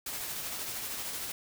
white noise with tremolo, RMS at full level -36 dBFS, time 0.06-1.32 s, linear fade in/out 5 ms, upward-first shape triangle, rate 13 Hz, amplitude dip 35%, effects none

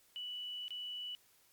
sine tone with dropouts, 2960 Hz, F#7, in tune, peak -40 dBFS, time 0.16-1.15 s, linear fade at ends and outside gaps 0 ms, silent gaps 0.681-0.706 s, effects white hiss -68 dBFS RMS until 1.52 s + MP3 96 kbps

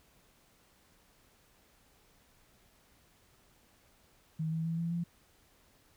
sine tone with pitch steps, 158.9 / 161.86 / 164.88 / 167.96 / 171.09 Hz, D#3 / E3 / E3 / E3 / F3, +37 / -31 / +1 / +33 / -35 cents, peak -31 dBFS, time 4.39-5.04 s, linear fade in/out 10 ms, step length 130 ms, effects pink hiss -66 dBFS RMS until 5.96 s

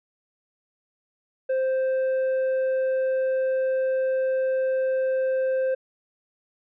triangle tone with tanh clipping, 523.3 Hz, C5, in tune, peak -22 dBFS, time 1.49-5.75 s, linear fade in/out 10 ms, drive 9 dB, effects none

